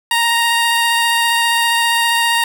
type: tone with vibrato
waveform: 15% pulse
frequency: 932.3 Hz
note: A#5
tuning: in tune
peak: -6 dBFS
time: 0.11-2.44 s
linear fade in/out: 2 ms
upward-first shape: triangle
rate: 15 Hz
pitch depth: 15 cents each way
effects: none